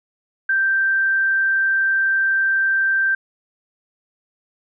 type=tone; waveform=sine; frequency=1568 Hz; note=G6; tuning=in tune; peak=-15 dBFS; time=0.49-3.15 s; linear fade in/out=5 ms; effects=none